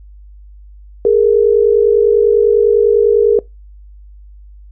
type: tone pair together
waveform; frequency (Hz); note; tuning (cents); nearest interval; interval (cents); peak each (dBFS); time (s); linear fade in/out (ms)
sine; 415.3 / 465.3; G#4 / A#4; 0 / -3; major second; 197; -10; 1.05-3.39; 2
effects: noise-tail reverb RT60 0.2 s tail -23 dB re dry + added 50 Hz sine -35 dBFS peak until 4.71 s